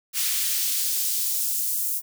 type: noise with high-pass filter sweep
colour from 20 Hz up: white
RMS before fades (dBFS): -25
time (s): 0.13-2.02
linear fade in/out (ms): 50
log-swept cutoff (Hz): 2200 to 10000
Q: 0.75
effects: none